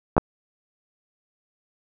clicks, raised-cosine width 1 ms, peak -3 dBFS, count 2, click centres 0.167 / 0.18 s, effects none

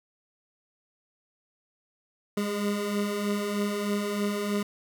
25% pulse beating tone pair, 202.4 / 205.6 Hz, G#3 / G#3, -44 / -17 cents, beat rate 3.2 Hz, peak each -30 / -24 dBFS, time 2.37-4.63 s, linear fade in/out 5 ms, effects none

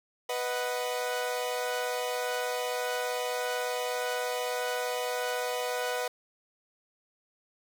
sawtooth chord, B major, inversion none, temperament equal, 493.9 / 622.3 / 740 Hz, B4 / D#5 / F#5, 0 / 0 / 0 cents, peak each -28 / -33 / -32 dBFS, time 0.29-6.08 s, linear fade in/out 5 ms, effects none

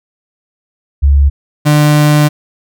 sine / 35% pulse tone pair in turn, 70.4 / 149.17 Hz, C#2 / D3, +27 / +27 cents, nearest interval octave + minor second, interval 1300 cents, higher second, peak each -4 dBFS, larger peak neither, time 1.02-1.3 / 1.65-2.29 s, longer second, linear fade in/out 20 ms, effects none

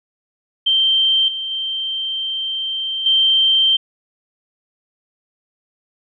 sine tone with level steps, 3136 Hz, G7, in tune, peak -12 / -22 / -20 / -11 dBFS, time 0.66-3.77 s, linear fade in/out 10 ms, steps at 1.28 / 1.51 / 3.06 s, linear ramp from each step 2 ms, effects none

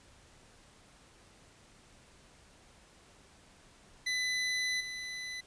25% pulse tone with level steps, 2003 Hz, B6, 24 cents sharp, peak -27 / -35 dBFS, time 4.06-5.41 s, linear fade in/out 10 ms, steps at 4.8 s, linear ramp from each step 10 ms, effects pink hiss -60 dBFS RMS until 5.46 s + resampled to 22050 Hz

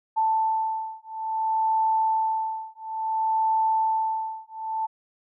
sine beating tone pair, 883 / 883.58 Hz, A5 / A5, +6 / +7 cents, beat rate 0.58 Hz, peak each -25 dBFS, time 0.16-4.87 s, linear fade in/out 20 ms, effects none

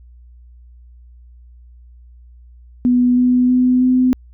sine tone with pitch steps, 246.9 / 249.3 / 251.8 / 254.3 Hz, B3 / B3 / B3 / C4, 0 / +16 / +34 / -49 cents, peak -10 dBFS, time 2.85-4.13 s, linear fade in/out 0 ms, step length 320 ms, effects added 60 Hz sine -40 dBFS peak until 4.33 s

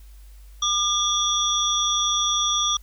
sine tone cluster, 1204 / 3337 / 3529 / 5790 Hz, D6 / G#7 / A7 / F#8, +43 / +8 / +4 / -38 cents, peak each -25 dBFS, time 0.62-2.77 s, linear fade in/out 5 ms, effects added 50 Hz sine -42 dBFS peak until 2.82 s + white hiss -58 dBFS RMS until 2.82 s

